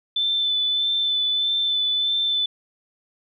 sine tone with vibrato, 3520 Hz, A7, in tune, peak -19 dBFS, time 0.16-2.46 s, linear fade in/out 5 ms, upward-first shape sine, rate 1.6 Hz, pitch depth 17 cents each way, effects none

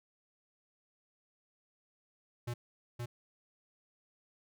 square tone with echo, 120.1 Hz, B2, 48 cents flat, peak -36 dBFS, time 2.47-2.54 s, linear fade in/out 10 ms, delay 520 ms, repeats 1, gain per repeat -2 dB, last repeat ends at 3.06 s, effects none

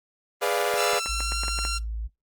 sawtooth chord, G# diminished seventh, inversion none, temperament equal, 415.3 / 493.9 / 587.3 / 698.5 Hz, G#4 / B4 / D5 / F5, 0 / 0 / 0 / 0 cents, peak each -24 dBFS, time 0.41-1 s, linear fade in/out 20 ms
clicks, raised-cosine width 0.5 ms, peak -18 dBFS, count 9, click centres 0.739 / 0.934 / 1.06 / 1.205 / 1.321 / 1.435 / 1.482 / 1.589 / 1.651 s
10% pulse tone with pitch glide, 1340 to 1372.9 Hz, E6 to F6, +28 to -30 cents, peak -19 dBFS, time 0.76-1.79 s, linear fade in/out 20 ms, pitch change +42 cents, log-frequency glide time 0.95-1.38 s
sine tone, 55 Hz, A1, in tune, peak -28 dBFS, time 1.08-2.08 s, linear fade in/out 20 ms
effects noise-tail reverb RT60 0.2 s tail -24 dB re dry + Opus 24 kbps

